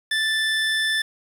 25% pulse tone, 1761 Hz, A6, 1 cent sharp, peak -16 dBFS, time 0.11-1.02 s, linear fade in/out 5 ms, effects low-pass 9000 Hz 12 dB/octave + 7-bit

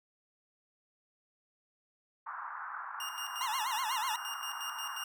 white band-pass noise, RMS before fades -42 dBFS, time 2.26-5.04 s, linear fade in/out 10 ms, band 890 to 1500 Hz, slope 48 dB/octave
sawtooth tone with tremolo, 2827 Hz, F7, 20 cents sharp, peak -35 dBFS, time 3-5.04 s, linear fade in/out 2 ms, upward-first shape square, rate 5.6 Hz, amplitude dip 60%
40% pulse tone with vibrato, 957 Hz, A#5, 45 cents sharp, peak -32 dBFS, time 3.41-4.16 s, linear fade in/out 2 ms, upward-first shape sine, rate 8.1 Hz, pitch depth 210 cents each way
effects none

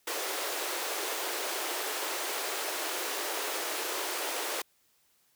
pink high-pass noise, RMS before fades -34 dBFS, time 0.07-4.62 s, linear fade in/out 5 ms, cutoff 340 Hz, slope 48 dB/octave, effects white hiss -69 dBFS RMS until 5.35 s

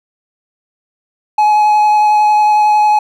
triangle tone with vibrato, 845 Hz, G#5, 30 cents sharp, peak -5 dBFS, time 1.38-2.99 s, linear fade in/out 5 ms, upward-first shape triangle, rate 11 Hz, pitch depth 13 cents each way, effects none

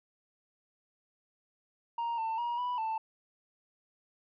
sine tone with pitch steps, 935 / 895 / 952 / 985 / 886 Hz, A#5 / A5 / A#5 / B5 / A5, +5 / +29 / +36 / -5 / +12 cents, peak -28 dBFS, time 1.98-2.98 s, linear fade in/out 5 ms, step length 200 ms, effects tanh soft clip ceiling -30 dBFS

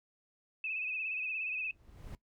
sine tone with vibrato, 2563 Hz, E7, 49 cents flat, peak -34 dBFS, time 0.64-1.71 s, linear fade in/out 2 ms, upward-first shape sine, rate 17 Hz, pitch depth 63 cents each way
brown noise with exponential growth, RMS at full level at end -42 dBFS, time 1.46-2.15 s, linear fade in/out 1 ms, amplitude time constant 150 ms
effects noise-tail reverb RT60 0.1 s tail -18 dB re dry

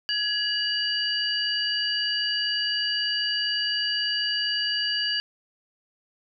sine tone cluster, 1672 / 2911 / 4672 Hz, G#6 / F#7 / D8, +11 / -29 / -10 cents, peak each -30 / -27 / -27 dBFS, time 0.09-5.2 s, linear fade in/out 0 ms, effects none

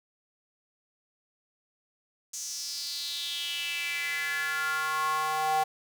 square tone with high-pass filter sweep, 155.56 Hz, D#3, in tune, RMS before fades -31 dBFS, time 2.33-5.64 s, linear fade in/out 10 ms, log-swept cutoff 6500 to 750 Hz, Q 5, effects 9-bit

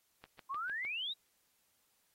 click train, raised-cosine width 0.3 ms, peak -35 dBFS, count 5, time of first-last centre 0.24-0.85 s, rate 6.56 Hz
sine exponential sweep, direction up, 1033 to 3913 Hz, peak -36 dBFS, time 0.49-1.14 s, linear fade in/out 20 ms
effects white hiss -75 dBFS RMS until 2.14 s + AAC 48 kbps

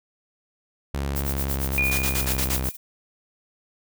sawtooth tone with pitch glide, 69.3 to 65.52 Hz, C#2 to C2, 0 to +3 cents, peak -21 dBFS, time 0.94-2.69 s, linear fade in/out 0 ms, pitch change -97 cents, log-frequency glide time 1.12-2.4 s
violet noise with tremolo, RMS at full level -28 dBFS, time 1.15-2.77 s, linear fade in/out 20 ms, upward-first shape sine, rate 8.7 Hz, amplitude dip 90%
sine tone with exponential decay, 2438 Hz, D#7, 36 cents flat, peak -18 dBFS, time 1.78-2.75 s, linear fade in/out 0 ms, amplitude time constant 210 ms
white noise bursts, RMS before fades -26 dBFS, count 6, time 1.91-2.566 s, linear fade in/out 10 ms, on 71 ms, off 46 ms
effects none

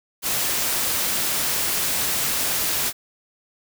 white noise, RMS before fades -23 dBFS, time 0.22-2.93 s, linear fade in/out 50 ms, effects none

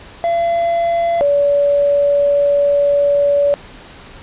triangle / sine tone pair in turn, 680 / 571.8 Hz, F5 / D5, -46 / -46 cents, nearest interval minor third, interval 300 cents, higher first, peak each -11 / -10 dBFS, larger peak second, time 0.24-1.21 / 1.21-3.54 s, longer second, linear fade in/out 0 ms, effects pink hiss -38 dBFS RMS until 4.22 s + resampled to 8000 Hz

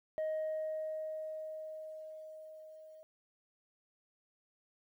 sine tone with level ramp, 626 Hz, D#5, 10 cents sharp, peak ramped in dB -30 to -52 dBFS, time 0.18-3.03 s, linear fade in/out 0 ms, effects tanh soft clip ceiling -32 dBFS + 12-bit

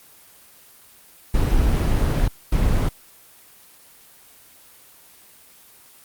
brown noise bursts at uneven times, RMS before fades -18 dBFS, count 2, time 1.34-2.28 / 2.52-2.89 s, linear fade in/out 5 ms, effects white hiss -49 dBFS RMS until 6.04 s + Opus 24 kbps

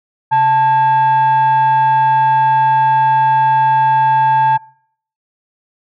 sine tone with frequency modulation, 880 Hz, A5, in tune, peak -7 dBFS, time 0.31-4.58 s, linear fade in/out 20 ms, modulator 746 Hz, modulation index 0.34, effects noise-tail reverb RT60 0.6 s tail -25 dB re dry + tanh soft clip ceiling -6 dBFS

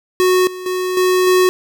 square tone with level steps, 367.7 Hz, F#4, 11 cents flat, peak -11 / -27 / -18 / -12 / -10 dBFS, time 0.2-1.49 s, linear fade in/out 0 ms, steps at 0.47 / 0.66 / 0.97 / 1.27 s, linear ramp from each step 2 ms, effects none

